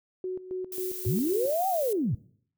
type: tone with tremolo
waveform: sine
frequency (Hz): 370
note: F#4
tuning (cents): 0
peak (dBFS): -29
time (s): 0.24-1.5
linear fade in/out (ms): 2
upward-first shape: square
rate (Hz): 3.7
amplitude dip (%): 70
type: noise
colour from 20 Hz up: violet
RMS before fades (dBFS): -37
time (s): 0.72-1.93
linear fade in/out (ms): 2
type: linear two-way sweep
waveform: sine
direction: up then down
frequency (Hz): 87.31 to 784 to 87.31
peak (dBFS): -24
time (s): 1.06-2.15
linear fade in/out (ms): 5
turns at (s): 1.68
effects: noise-tail reverb RT60 0.6 s tail -21 dB re dry